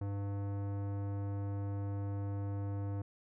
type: tone with tanh clipping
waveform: sine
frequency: 100 Hz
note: G2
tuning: 35 cents sharp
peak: -37 dBFS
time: 0.01-3.02 s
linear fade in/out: 5 ms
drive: 18 dB
effects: none